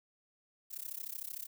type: noise with amplitude modulation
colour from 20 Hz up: violet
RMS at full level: -39 dBFS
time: 0.7-1.47 s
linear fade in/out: 20 ms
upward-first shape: sine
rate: 33.2 Hz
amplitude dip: 95%
effects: none